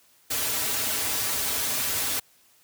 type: noise with comb filter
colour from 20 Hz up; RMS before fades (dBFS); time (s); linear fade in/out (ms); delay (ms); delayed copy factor
white; -27; 0.3-2.2; 10; 5.6; -1
effects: white hiss -60 dBFS RMS until 2.63 s + high-pass 60 Hz 12 dB/octave